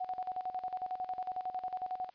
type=tone with tremolo; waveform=sine; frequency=740 Hz; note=F#5; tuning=in tune; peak=-33 dBFS; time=0-2.1 s; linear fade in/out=10 ms; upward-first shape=square; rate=11 Hz; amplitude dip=75%; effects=white hiss -68 dBFS RMS until 2.14 s + resampled to 11025 Hz